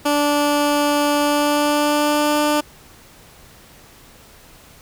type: tone with pitch glide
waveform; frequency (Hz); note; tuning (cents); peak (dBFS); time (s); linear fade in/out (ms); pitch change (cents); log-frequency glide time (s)
15% pulse; 291.7 to 297.5; D4 to D4; -12 to +22; -9; 0.05-2.61; 10; +34; 1.2-2.41
effects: pink hiss -46 dBFS RMS until 4.81 s